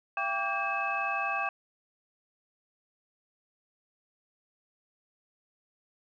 sine tone cluster, 678 / 789 / 1154 / 1599 / 2592 Hz, E5 / G5 / D6 / G6 / E7, +49 / +11 / -31 / +34 / -30 cents, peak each -38 / -34 / -33 / -35 / -33 dBFS, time 0.17-1.49 s, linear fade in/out 2 ms, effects tanh soft clip ceiling -17 dBFS

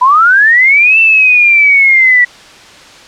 sine linear two-way sweep, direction up then down, 971 to 2680 to 1940 Hz, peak -3 dBFS, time 0.01-2.25 s, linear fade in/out 10 ms, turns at 0.99 s, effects white hiss -35 dBFS RMS until 3.07 s + low-pass 5000 Hz 12 dB/octave

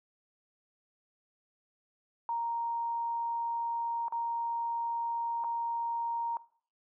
sine tone with dropouts, 932.3 Hz, A#5, in tune, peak -30 dBFS, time 2.29-6.37 s, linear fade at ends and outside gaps 1 ms, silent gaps 4.083-4.123 / 5.439-5.444 s, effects noise-tail reverb RT60 0.5 s tail -19 dB re dry

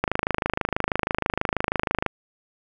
click train, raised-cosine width 0.5 ms, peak -6 dBFS, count 54, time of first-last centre 0.04-2.063 s, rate 26.2 Hz, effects 8-bit

